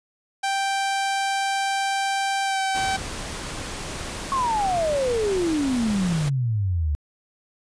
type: tone with pitch glide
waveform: sawtooth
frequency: 784 to 771.4 Hz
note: G5 to G5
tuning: 0 to -28 cents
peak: -18 dBFS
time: 0.43-2.97 s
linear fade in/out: 10 ms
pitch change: -28 cents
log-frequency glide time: 2.44-2.6 s
type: noise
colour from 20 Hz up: pink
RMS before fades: -32 dBFS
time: 2.74-6.3 s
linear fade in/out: 20 ms
type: exponential sweep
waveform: sine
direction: down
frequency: 1108.7 to 71.1 Hz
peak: -20 dBFS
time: 4.32-6.95 s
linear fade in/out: 0 ms
effects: resampled to 22050 Hz